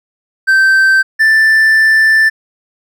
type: tone pair in turn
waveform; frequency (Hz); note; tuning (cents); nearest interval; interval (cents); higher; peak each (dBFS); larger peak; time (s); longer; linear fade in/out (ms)
triangle; 1555 / 1768.3; G6 / A6; -14 / +8; major second; 222; second; -4; neither; 0.47-1.03 / 1.19-2.3; second; 20
effects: none